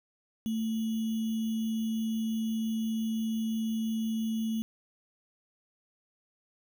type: tone with sample-and-hold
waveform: sine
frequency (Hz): 222.1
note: A3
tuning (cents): +16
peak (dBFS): -28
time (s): 0.46-4.62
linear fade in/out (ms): 0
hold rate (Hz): 3150
effects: none